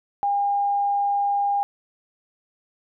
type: tone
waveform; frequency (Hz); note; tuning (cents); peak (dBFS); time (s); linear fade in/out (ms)
sine; 807; G#5; -50; -19; 0.23-1.63; 0
effects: none